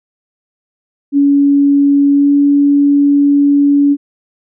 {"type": "tone with pitch glide", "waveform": "sine", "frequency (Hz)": [282.5, 284.8], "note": ["C#4", "C#4"], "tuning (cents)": [33, 47], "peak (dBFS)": -6, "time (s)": [1.12, 3.97], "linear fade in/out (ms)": 50, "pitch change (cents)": 14, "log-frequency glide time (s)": [2.12, 2.31], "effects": []}